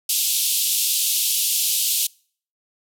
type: band-pass noise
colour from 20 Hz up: white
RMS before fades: -21 dBFS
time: 0.09-2.07 s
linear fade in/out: 5 ms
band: 2800 to 15000 Hz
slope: 48 dB/octave
effects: noise-tail reverb RT60 0.5 s tail -26 dB re dry